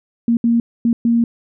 sine tone bursts at uneven times, 233.4 Hz, A#3, 2 cents sharp, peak -11 dBFS, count 4, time 0.28-0.37 / 0.44-0.6 / 0.85-0.93 / 1.05-1.24 s, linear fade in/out 2 ms, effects none

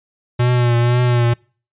square tone with vibrato, 121.2 Hz, B2, 32 cents flat, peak -13 dBFS, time 0.39-1.34 s, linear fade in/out 10 ms, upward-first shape triangle, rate 2 Hz, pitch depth 44 cents each way, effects noise-tail reverb RT60 0.4 s tail -26 dB re dry + resampled to 8000 Hz

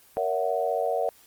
sine chord, F# dominant seventh, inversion first, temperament equal with one note detuned, 466.2 / 564.4 / 659.3 / 740 Hz, A#4 / C#5 / E5 / F#5, 0 / +31 / 0 / 0 cents, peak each -29 dBFS, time 0.17-1.09 s, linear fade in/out 0 ms, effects white hiss -56 dBFS RMS until 1.26 s + Opus 24 kbps

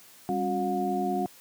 sine tone cluster, 196.5 / 272.9 / 362.3 / 719 Hz, G3 / C#4 / F#4 / F#5, +4 / -27 / -36 / -50 cents, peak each -31 / -33 / -31 / -29 dBFS, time 0.29-1.26 s, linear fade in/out 0 ms, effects white hiss -53 dBFS RMS until 1.4 s + high-pass 100 Hz 12 dB/octave

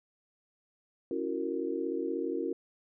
sine chord, F# dominant seventh, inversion second, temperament just, 277.5 / 333 / 370 / 462.5 Hz, C#4 / E4 / F#4 / A#4, +2 / +18 / 0 / -14 cents, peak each -37 / -35 / -36 / -36 dBFS, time 1.11-2.53 s, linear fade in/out 2 ms, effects none

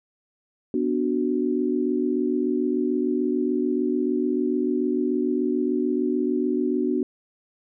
sine chord, B minor, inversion none, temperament equal, 246.9 / 293.7 / 370 Hz, B3 / D4 / F#4, 0 / 0 / 0 cents, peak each -25 dBFS, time 0.74-7.03 s, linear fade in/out 2 ms, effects none

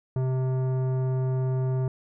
sine tone with tanh clipping, 129.8 Hz, C3, 13 cents flat, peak -25 dBFS, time 0.16-1.88 s, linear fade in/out 2 ms, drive 14 dB, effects none

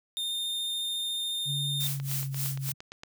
45% pulse tone with vibrato, 3640 Hz, A#7, 42 cents flat, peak -29 dBFS, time 0.17-1.87 s, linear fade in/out 0 ms, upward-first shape triangle, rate 14 Hz, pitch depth 10 cents each way
sine tone with pitch glide, 142.2 to 135.78 Hz, C#3 to C#3, +45 to -35 cents, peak -31 dBFS, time 1.45-2.74 s, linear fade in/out 50 ms, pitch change -80 cents, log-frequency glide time 1.7-2.14 s
blue noise with tremolo, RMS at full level -32 dBFS, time 1.8-2.72 s, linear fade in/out 2 ms, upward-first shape sine, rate 3.5 Hz, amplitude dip 95%
click train, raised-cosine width 0.2 ms, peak -24 dBFS, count 10, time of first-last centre 2-3.034 s, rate 8.7 Hz
effects none

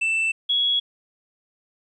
triangle / sine tone pair in turn, 2659 / 3344 Hz, E7 / G#7, +14 / +11 cents, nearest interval major third, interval 397 cents, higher second, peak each -18 dBFS, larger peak neither, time 0.01-0.32 / 0.49-0.8 s, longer neither, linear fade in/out 10 ms, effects resampled to 24000 Hz + 10-bit

